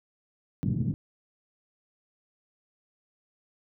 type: band-pass noise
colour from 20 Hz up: pink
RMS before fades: -28 dBFS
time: 0.63-0.94 s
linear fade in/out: 0 ms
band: 110 to 200 Hz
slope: 24 dB/octave
effects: none